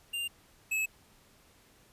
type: tone pair in turn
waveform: square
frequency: 2794 / 2590 Hz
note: F7 / E7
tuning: 0 / -31 cents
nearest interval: minor second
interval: 131 cents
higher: first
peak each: -33 / -29 dBFS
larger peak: second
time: 0.13-0.28 / 0.71-0.86 s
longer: neither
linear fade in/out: 10 ms
effects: pink hiss -62 dBFS RMS until 1.92 s + resampled to 32000 Hz